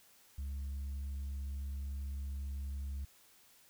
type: tone with tanh clipping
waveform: sine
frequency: 69.1 Hz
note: C#2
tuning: 5 cents flat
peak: -38 dBFS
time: 0.38-3.05 s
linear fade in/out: 5 ms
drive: 2 dB
effects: white hiss -64 dBFS RMS until 3.69 s